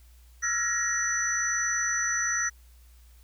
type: tone cluster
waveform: sine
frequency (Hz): 1341 / 1402 / 1690 / 1884 / 5950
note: E6 / F6 / G#6 / A#6 / F#8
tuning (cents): +29 / +6 / +30 / +18 / +9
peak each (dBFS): -36 / -36 / -36 / -29 / -28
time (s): 0.42-2.5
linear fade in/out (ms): 20
effects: added 60 Hz sine -51 dBFS peak until 3.23 s + white hiss -63 dBFS RMS until 3.23 s